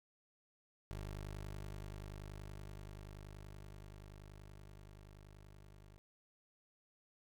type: tone with level ramp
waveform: 20% pulse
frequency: 50.5 Hz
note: G#1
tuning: 48 cents flat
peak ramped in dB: -38 to -53 dBFS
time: 0.91-5.98 s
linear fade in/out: 0 ms
effects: none